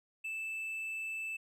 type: tone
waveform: triangle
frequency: 2637 Hz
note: E7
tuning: in tune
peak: -35 dBFS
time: 0.24-1.37 s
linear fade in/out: 10 ms
effects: none